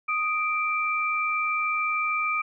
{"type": "tone pair together", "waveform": "sine", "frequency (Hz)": [1244.5, 2349], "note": ["D#6", "D7"], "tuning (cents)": [0, 0], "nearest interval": "major seventh", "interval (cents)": 1100, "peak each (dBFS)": -26, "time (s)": [0.08, 2.42], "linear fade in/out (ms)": 10, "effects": []}